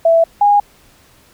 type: tone pair in turn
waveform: sine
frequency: 662 / 819.3 Hz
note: E5 / G#5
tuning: +7 / -24 cents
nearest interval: major third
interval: 369 cents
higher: second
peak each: -7 dBFS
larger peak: neither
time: 0.05-0.24 / 0.41-0.6 s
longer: neither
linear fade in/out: 5 ms
effects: pink hiss -49 dBFS RMS until 1.33 s